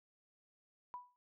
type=tone with exponential decay; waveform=sine; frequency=986 Hz; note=B5; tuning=3 cents flat; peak=-40 dBFS; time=0.94-1.16 s; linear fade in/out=0 ms; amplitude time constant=47 ms; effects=none

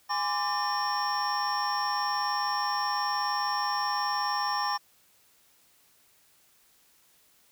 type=tone cluster; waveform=triangle; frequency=823 / 1027 / 1166 / 1798 / 5480 Hz; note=G#5 / C6 / D6 / A6 / F8; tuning=-16 / -33 / -13 / +37 / -34 cents; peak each=-29 / -30 / -31 / -34 / -32 dBFS; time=0.09-4.78 s; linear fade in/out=20 ms; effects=tanh soft clip ceiling -17 dBFS + white hiss -63 dBFS RMS until 7.51 s

